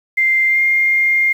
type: tone with pitch glide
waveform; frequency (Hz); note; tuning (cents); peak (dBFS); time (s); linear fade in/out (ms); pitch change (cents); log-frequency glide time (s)
sine; 2093 to 2117; C7 to C7; 0 to +20; -11; 0.17-1.33; 10; +20; 0.48-0.6
effects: 7-bit